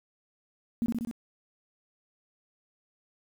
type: tone with echo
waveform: sine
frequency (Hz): 233.1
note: A#3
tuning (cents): 0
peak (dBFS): -24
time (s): 0.82-0.86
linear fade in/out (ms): 0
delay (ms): 63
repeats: 4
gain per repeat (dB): -2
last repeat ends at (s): 1.112
effects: 9-bit